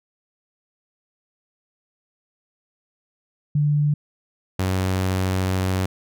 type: tone pair in turn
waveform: sine / sawtooth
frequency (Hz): 147.4 / 93.71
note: D3 / F#2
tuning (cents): +7 / +23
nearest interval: minor sixth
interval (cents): 784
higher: first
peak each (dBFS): -16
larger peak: neither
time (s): 3.55-3.94 / 4.59-5.86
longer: second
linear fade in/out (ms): 5
effects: none